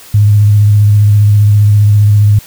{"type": "tone with vibrato", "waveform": "sine", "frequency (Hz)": 103.83, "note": "G#2", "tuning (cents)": 0, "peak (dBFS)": -3, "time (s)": [0.14, 2.39], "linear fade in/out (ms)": 5, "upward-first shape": "triangle", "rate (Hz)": 15, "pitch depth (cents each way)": 29, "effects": ["white hiss -35 dBFS RMS until 2.46 s"]}